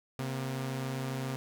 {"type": "tone pair together", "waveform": "sawtooth", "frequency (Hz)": [132.78, 238.1], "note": ["C3", "A#3"], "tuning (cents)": [26, 37], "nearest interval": "minor seventh", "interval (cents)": 1011, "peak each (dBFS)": [-30, -37], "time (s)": [0.19, 1.36], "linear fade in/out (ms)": 0, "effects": []}